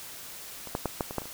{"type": "clicks", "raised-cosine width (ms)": 1, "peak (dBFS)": [-27, -14, -13, -13, -22, -14, -26, -28], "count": 8, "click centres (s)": [0.673, 0.751, 0.857, 1.008, 1.109, 1.183, 1.219, 1.256], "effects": ["white hiss -43 dBFS RMS until 1.33 s"]}